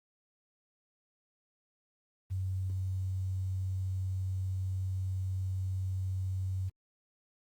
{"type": "tone with quantisation", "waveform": "sine", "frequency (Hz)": 94.1, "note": "F#2", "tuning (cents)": 30, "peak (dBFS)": -31, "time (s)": [2.3, 6.7], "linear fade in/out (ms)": 20, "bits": 10, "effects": ["Opus 24 kbps"]}